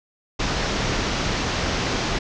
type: low-pass noise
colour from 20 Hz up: pink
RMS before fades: -24 dBFS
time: 0.39-2.19 s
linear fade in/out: 10 ms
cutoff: 6400 Hz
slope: 48 dB/octave
effects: none